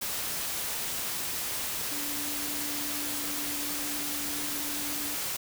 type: tone in noise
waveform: sine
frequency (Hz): 291.4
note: D4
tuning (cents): -13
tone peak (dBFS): -40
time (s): 1.91-5.15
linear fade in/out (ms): 10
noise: white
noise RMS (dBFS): -33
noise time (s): 0.01-5.37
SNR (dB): -10
effects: none